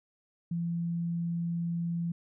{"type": "tone", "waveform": "sine", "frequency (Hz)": 169.8, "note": "F3", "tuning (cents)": -48, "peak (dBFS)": -29, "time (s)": [0.51, 2.12], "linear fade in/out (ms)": 5, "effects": []}